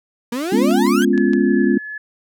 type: exponential sweep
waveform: 35% pulse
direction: up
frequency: 228.9 to 1661.2 Hz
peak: -19 dBFS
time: 0.32-1.05 s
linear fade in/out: 5 ms
type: chord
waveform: sine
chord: C# dominant seventh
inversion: second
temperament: equal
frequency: 207.7 / 246.9 / 277.2 / 349.2 Hz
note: G#3 / B3 / C#4 / E#4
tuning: 0 / 0 / 0 / 0 cents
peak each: -18 dBFS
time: 0.52-1.78 s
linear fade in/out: 5 ms
type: click train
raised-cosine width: 0.2 ms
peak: -16 dBFS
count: 5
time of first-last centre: 0.71-1.334 s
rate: 6.41 Hz
type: tone with tremolo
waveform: sine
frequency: 1712 Hz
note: A6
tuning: 48 cents flat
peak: -25 dBFS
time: 1.13-1.98 s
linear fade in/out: 5 ms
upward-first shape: triangle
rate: 2.6 Hz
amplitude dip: 40%
effects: none